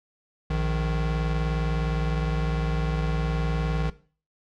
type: tone pair together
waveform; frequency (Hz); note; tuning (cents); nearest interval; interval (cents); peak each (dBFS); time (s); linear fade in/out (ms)
square; 58.41 / 155.56; A#1 / D#3; +4 / 0; octave + perfect fourth; 1696; -27; 0.5-3.9; 5
effects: noise-tail reverb RT60 0.4 s tail -17 dB re dry + low-pass 4000 Hz 12 dB/octave